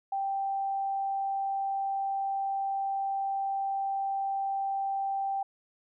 sine tone, 784 Hz, G5, in tune, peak -28 dBFS, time 0.12-5.43 s, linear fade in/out 5 ms, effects none

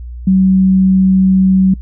sine tone, 189.1 Hz, F#3, 38 cents sharp, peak -6 dBFS, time 0.27-1.74 s, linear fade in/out 5 ms, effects noise-tail reverb RT60 0.1 s tail -26 dB re dry + added 60 Hz sine -24 dBFS peak until 1.81 s

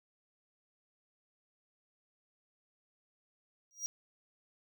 square tone with exponential growth, 5730 Hz, F8, 44 cents sharp, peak -31 dBFS, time 3.71-3.86 s, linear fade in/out 0 ms, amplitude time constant 31 ms, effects none

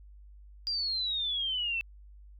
sine exponential sweep, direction down, 4828 to 2637 Hz, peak -29 dBFS, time 0.67-1.81 s, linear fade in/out 0 ms, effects added 50 Hz sine -49 dBFS peak until 2.39 s

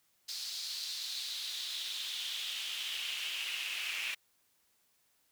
brown noise with high-pass filter sweep, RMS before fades -39 dBFS, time 0.28-4.15 s, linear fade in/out 10 ms, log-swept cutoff 4600 to 2500 Hz, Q 4.1, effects white hiss -73 dBFS RMS until 5.31 s

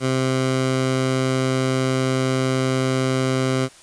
15% pulse tone, 130.81 Hz, C3, in tune, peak -12 dBFS, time 0-3.69 s, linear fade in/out 50 ms, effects white hiss -47 dBFS RMS until 3.82 s + resampled to 22050 Hz

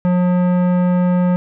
sine tone with tanh clipping, 179.4 Hz, F3, 47 cents sharp, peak -14 dBFS, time 0.05-1.36 s, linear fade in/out 0 ms, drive 15 dB, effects none

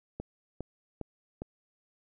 click train, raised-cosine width 2 ms, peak -23 dBFS, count 4, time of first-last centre 0.2-1.42 s, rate 2.46 Hz, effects none

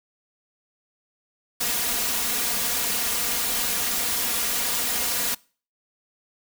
white noise with comb filter, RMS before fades -25 dBFS, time 1.6-5.35 s, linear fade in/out 10 ms, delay 4.2 ms, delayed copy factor +0.75, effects noise-tail reverb RT60 0.4 s tail -24 dB re dry

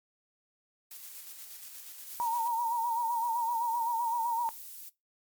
blue noise with tremolo, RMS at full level -45 dBFS, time 0.91-2.48 s, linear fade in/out 2 ms, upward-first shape square, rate 8.4 Hz, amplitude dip 30%
violet noise, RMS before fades -45 dBFS, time 2.06-4.9 s, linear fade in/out 20 ms
sine tone with vibrato, 932.3 Hz, A#5, in tune, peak -27 dBFS, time 2.2-4.49 s, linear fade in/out 0 ms, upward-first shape sine, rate 7.8 Hz, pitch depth 60 cents each way
effects noise-tail reverb RT60 0.2 s tail -19 dB re dry + MP3 96 kbps

